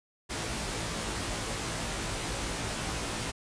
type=noise with comb filter; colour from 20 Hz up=pink; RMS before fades=-34 dBFS; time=0.29-3.32 s; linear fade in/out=20 ms; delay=18 ms; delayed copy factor=+0.95; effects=resampled to 22050 Hz